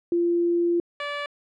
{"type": "tone pair in turn", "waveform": ["sine", "10% pulse"], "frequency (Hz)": [344.3, 579], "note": ["F4", "D5"], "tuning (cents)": [-25, -25], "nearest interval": "major sixth", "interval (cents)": 900, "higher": "second", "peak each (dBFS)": -19, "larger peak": "neither", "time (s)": [[0.12, 0.8], [1, 1.26]], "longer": "first", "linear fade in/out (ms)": 2, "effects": ["low-pass 3000 Hz 12 dB/octave"]}